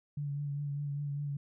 sine tone with vibrato, 143.7 Hz, D3, 37 cents flat, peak -33 dBFS, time 0.17-1.37 s, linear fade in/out 5 ms, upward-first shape triangle, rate 5 Hz, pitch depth 33 cents each way, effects none

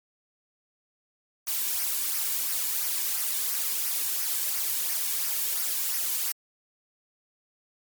blue noise with flanger, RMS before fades -28 dBFS, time 1.47-6.32 s, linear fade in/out 2 ms, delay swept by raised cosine 0.26 to 1.56 ms, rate 2.9 Hz, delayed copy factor -0.5, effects MP3 96 kbps

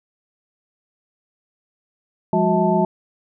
sine tone cluster, 175.3 / 203.2 / 366.1 / 646 / 880 Hz, F3 / G#3 / F#4 / E5 / A5, +7 / -38 / -18 / -35 / 0 cents, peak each -21 dBFS, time 2.33-2.85 s, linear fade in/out 2 ms, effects none

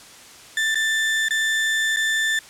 35% pulse tone with dropouts, 1772 Hz, A6, 12 cents sharp, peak -17 dBFS, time 0.57-2.39 s, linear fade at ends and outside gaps 2 ms, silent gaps 0.746-0.755 / 1.285-1.307 / 1.962-1.969 s, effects white hiss -44 dBFS RMS until 2.49 s + low-pass 9000 Hz 12 dB/octave

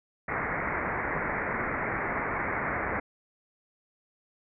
white low-pass noise, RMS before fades -31 dBFS, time 0.28-3 s, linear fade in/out 5 ms, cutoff 2200 Hz, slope 96 dB/octave, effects none

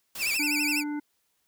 white noise, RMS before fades -38 dBFS, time 0.15-0.37 s, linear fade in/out 5 ms
sawtooth tone with vibrato, 2485 Hz, D#7, 3 cents flat, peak -22 dBFS, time 0.18-0.84 s, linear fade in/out 50 ms, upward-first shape sine, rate 12 Hz, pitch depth 150 cents each way
harmonic tone, 295.3 Hz, D4, 10 cents sharp, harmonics 1 / 3 / 5 / 7, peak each -29 / -42 / -45 / -48 dBFS, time 0.39-1 s, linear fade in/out 10 ms
effects white hiss -73 dBFS RMS until 1.47 s

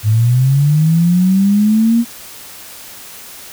sine linear sweep, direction up, 103.83 to 237.5 Hz, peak -8 dBFS, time 0.03-2.05 s, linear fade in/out 50 ms, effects white hiss -34 dBFS RMS until 3.52 s

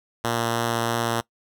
5% pulse tone with vibrato, 116.7 Hz, A#2, 2 cents sharp, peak -11 dBFS, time 0.24-1.21 s, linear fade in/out 5 ms, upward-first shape triangle, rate 3.1 Hz, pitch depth 11 cents each way, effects noise-tail reverb RT60 0.1 s tail -21 dB re dry

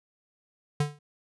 square tone with exponential decay, 146.83 Hz, D3, in tune, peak -21 dBFS, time 0.8-0.99 s, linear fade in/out 5 ms, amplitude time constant 41 ms, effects resampled to 24000 Hz

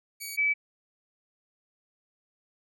10% pulse / sine tone pair in turn, 2262 / 2298 Hz, C#7 / D7, +34 / -38 cents, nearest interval unison, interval 28 cents, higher second, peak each -27 / -22 dBFS, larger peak second, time 0.2-0.37 / 0.37-0.54 s, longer neither, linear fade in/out 20 ms, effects none

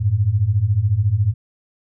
sine beating tone pair, 94.1 / 108.1 Hz, F#2 / A2, +30 / -30 cents, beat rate 14 Hz, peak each -19 / -16 dBFS, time 0-1.34 s, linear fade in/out 20 ms, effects none

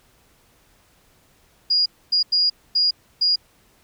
sine tone bursts at uneven times, 4863 Hz, D#8, 40 cents flat, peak -15 dBFS, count 5, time 1.7-1.86 / 2.12-2.23 / 2.32-2.5 / 2.75-2.91 / 3.21-3.36 s, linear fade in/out 10 ms, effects pink hiss -58 dBFS RMS until 3.83 s

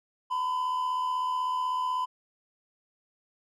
triangle tone pair together, 932.3 / 1008.4 Hz, A#5 / B5, 0 / +36 cents, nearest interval minor second, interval 136 cents, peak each -36 / -25 dBFS, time 0.3-2.06 s, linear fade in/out 20 ms, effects none

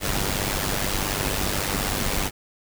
pink noise with amplitude modulation, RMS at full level -22 dBFS, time 0-2.31 s, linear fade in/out 50 ms, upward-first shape sine, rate 98.5 Hz, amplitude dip 70%, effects none

